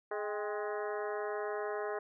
harmonic tone with a mistuned harmonic, 209.7 Hz, G#3, 17 cents sharp, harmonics 2 / 3 / 4 / 5 / 6 / 7 / 8 / 9, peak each -37 / -41 / -43 / -45 / -47 / -48 / -49 / -50 dBFS, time 0.11-1.99 s, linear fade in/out 5 ms, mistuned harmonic 4, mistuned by -77 cents, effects none

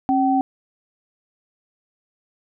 sine tone pair together, 270.8 / 766 Hz, C#4 / G5, -40 / -40 cents, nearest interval octave + tritone, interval 1800 cents, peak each -18 dBFS, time 0.09-0.41 s, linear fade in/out 0 ms, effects none

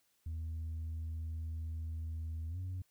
sine tone with pitch glide, 80.5 to 91.94 Hz, E2 to F#2, -41 to -10 cents, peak -35 dBFS, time 0.26-2.82 s, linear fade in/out 5 ms, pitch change +231 cents, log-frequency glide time 2.49-2.58 s, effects tanh soft clip ceiling -36 dBFS + white hiss -75 dBFS RMS until 2.9 s

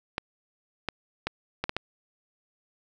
clicks, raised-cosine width 0.3 ms, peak -12 dBFS, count 6, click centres 0.181 / 0.887 / 1.27 / 1.64 / 1.694 / 1.766 s, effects none

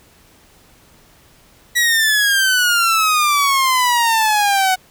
sawtooth exponential sweep, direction down, 1940 to 740 Hz, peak -9 dBFS, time 1.75-4.76 s, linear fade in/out 20 ms, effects pink hiss -50 dBFS RMS until 4.9 s

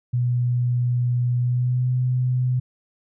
sine tone with pitch glide, 122.6 to 126.27 Hz, B2 to B2, -12 to +39 cents, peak -18 dBFS, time 0.13-2.6 s, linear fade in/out 10 ms, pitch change +51 cents, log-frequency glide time 1.39-1.91 s, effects none

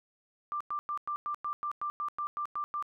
sine tone bursts, 1184 Hz, D6, 14 cents sharp, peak -31 dBFS, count 13, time 0.52-2.825 s, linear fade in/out 0 ms, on 85 ms, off 100 ms, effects none

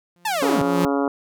sawtooth tone with exponential growth, 174.61 Hz, F3, in tune, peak -14 dBFS, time 0.16-0.85 s, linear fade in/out 0 ms, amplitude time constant 150 ms
sawtooth linear sweep, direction down, 913 to 110 Hz, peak -17 dBFS, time 0.25-0.62 s, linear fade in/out 5 ms
harmonic tone, 140 Hz, C#3, 18 cents sharp, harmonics 2 / 3 / 4 / 5 / 6 / 7 / 8 / 9 / 10, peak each -21 / -25 / -27 / -29 / -31 / -32 / -33 / -34 / -35 dBFS, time 0.42-1.08 s, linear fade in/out 2 ms
effects none

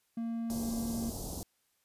triangle tone, 230 Hz, A#3, 23 cents flat, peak -31 dBFS, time 0.17-1.1 s, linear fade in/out 5 ms
pink band-stop noise, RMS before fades -40 dBFS, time 0.5-1.43 s, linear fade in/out 0 ms, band 770 to 5000 Hz, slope 24 dB/octave
effects white hiss -75 dBFS RMS until 1.84 s + resampled to 32000 Hz

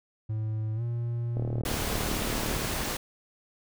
triangle tone with pitch glide, 109 to 118.18 Hz, A2 to A#2, -16 to +24 cents, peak -26 dBFS, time 0.29-1.62 s, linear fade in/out 10 ms, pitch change +140 cents, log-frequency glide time 0.75-0.82 s
click train, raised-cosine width 2 ms, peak -21 dBFS, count 49, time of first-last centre 1.37-2.647 s, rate 37.6 Hz
pink noise, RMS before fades -31 dBFS, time 1.65-2.97 s, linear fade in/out 5 ms
effects none

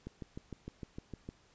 click train, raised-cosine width 3 ms, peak -29 dBFS, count 9, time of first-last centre 0.07-1.29 s, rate 6.56 Hz, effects pink hiss -66 dBFS RMS until 1.54 s + resampled to 16000 Hz

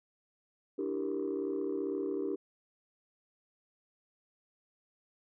sine chord, E half-diminished seventh, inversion third, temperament equal, 293.7 / 329.6 / 392 / 466.2 Hz, D4 / E4 / G4 / Bb4, 0 / 0 / 0 / 0 cents, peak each -36 / -39 / -34 / -39 dBFS, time 0.78-2.36 s, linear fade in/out 10 ms, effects tanh soft clip ceiling -26 dBFS

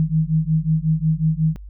sine beating tone pair, 155.7 / 161.2 Hz, D#3 / E3, +2 / -38 cents, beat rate 5.5 Hz, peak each -19 dBFS, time 0-1.56 s, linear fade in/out 0 ms, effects added 50 Hz sine -34 dBFS peak until 1.69 s

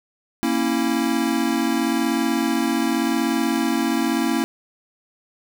square chord, A# diminished, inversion none, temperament equal with one note detuned, 233.1 / 274 / 329.6 Hz, A#3 / C#4 / E4, 0 / -20 / 0 cents, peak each -24 dBFS, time 0.43-4.44 s, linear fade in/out 0 ms, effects none

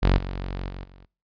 sawtooth tone with level steps, 46.25 Hz, F#1, in tune, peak -12 / -25 / -30 / -43 dBFS, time 0.02-1.06 s, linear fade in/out 20 ms, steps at 0.18 / 0.69 / 0.84 s, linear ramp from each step 2 ms, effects noise-tail reverb RT60 0.4 s tail -25 dB re dry + resampled to 11025 Hz

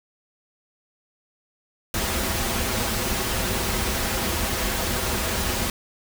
pink noise with comb filter, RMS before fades -25 dBFS, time 1.94-5.7 s, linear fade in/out 2 ms, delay 6.8 ms, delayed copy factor -0.6, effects none

